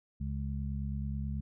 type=harmonic tone; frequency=69.3 Hz; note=C#2; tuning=in tune; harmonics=1 / 2 / 3; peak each=-35 / -38 / -40 dBFS; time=0.2-1.41 s; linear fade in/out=10 ms; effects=none